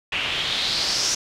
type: noise with low-pass filter sweep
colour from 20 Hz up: white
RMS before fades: -24 dBFS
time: 0.12-1.15 s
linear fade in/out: 5 ms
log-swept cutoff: 2600 to 6000 Hz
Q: 4
effects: none